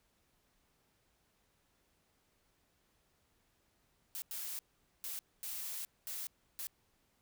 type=noise bursts at uneven times; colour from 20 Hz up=blue; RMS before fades=-42 dBFS; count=6; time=4.15-4.22 / 4.31-4.59 / 5.04-5.19 / 5.43-5.85 / 6.07-6.27 / 6.59-6.67 s; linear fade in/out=0 ms; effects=pink hiss -75 dBFS RMS until 7.21 s